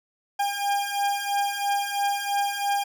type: beating tone pair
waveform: 40% pulse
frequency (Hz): 804 / 807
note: G5 / G#5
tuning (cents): +44 / -50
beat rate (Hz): 3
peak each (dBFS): -27 / -25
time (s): 0.39-2.84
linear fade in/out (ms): 10
effects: none